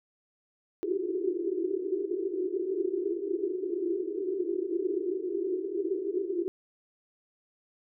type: band-pass noise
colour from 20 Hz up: pink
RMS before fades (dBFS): -31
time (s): 0.83-6.48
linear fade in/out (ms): 0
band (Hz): 340 to 400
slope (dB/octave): 96
effects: none